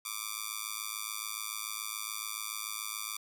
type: tone with amplitude modulation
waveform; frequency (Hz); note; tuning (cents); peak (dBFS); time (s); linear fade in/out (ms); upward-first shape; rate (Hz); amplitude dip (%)
5% pulse; 1174.7; D6; 0; -20; 0.05-3.17; 5; sine; 107; 100
effects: none